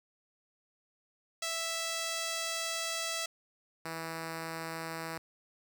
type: tone pair in turn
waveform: 5% pulse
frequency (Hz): 659.3 / 163.17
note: E5 / E3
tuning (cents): 0 / -17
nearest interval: 2 octaves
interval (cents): 2417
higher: first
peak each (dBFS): -22 / -26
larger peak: first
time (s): 1.42-3.26 / 3.85-5.18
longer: first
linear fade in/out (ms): 5
effects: none